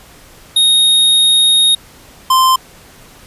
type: tone pair in turn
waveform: square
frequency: 3729 / 1040.7 Hz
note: A#7 / C6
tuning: 0 / -10 cents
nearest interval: octave + minor seventh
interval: 2210 cents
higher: first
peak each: -8 dBFS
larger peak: neither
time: 0.56-1.75 / 2.3-2.56 s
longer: first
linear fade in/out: 5 ms
effects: pink hiss -41 dBFS RMS until 3.26 s + resampled to 32000 Hz